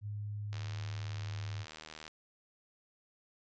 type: tone with pitch glide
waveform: sine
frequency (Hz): 103.83 to 101.28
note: G#2 to G#2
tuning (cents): 0 to -43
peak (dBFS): -37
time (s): 0.01-1.66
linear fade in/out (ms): 50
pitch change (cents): -43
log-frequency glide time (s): 0.45-1.54
type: click train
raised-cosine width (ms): 0.2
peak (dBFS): -29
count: 122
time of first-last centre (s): 0.53-2.079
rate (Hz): 78.1
effects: resampled to 16000 Hz